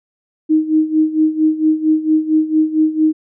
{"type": "tone with tremolo", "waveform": "sine", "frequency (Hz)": 312.4, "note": "D#4", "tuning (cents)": 7, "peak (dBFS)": -8, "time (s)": [0.49, 3.13], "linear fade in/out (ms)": 20, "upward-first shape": "sine", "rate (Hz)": 4.4, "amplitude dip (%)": 80, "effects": []}